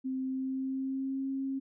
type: tone with pitch glide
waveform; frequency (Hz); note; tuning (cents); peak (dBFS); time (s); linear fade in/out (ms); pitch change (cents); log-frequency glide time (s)
sine; 261.6 to 269.3; C4 to C#4; 0 to -50; -31; 0.04-1.6; 20; +50; 0.21-1.26
effects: none